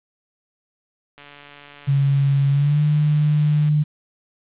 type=click train; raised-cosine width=0.2 ms; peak=-24 dBFS; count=362; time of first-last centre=1.18-3.687 s; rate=144 Hz
type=tone with pitch glide; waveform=sine; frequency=138.59 to 150.26 Hz; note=C#3 to D3; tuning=0 to +40 cents; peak=-14 dBFS; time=1.87-3.84 s; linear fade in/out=20 ms; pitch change=+140 cents; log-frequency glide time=2.5-2.81 s
effects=resampled to 8000 Hz + 8-bit